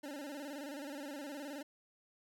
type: tone with vibrato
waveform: 25% pulse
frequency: 285.5 Hz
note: D4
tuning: 49 cents flat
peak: -39 dBFS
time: 0.03-1.63 s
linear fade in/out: 10 ms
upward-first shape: square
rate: 19 Hz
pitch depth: 81 cents each way
effects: none